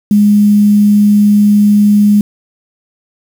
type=tone with quantisation; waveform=sine; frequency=206.7 Hz; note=G#3; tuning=8 cents flat; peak=-4 dBFS; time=0.11-2.21 s; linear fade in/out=2 ms; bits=5; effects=none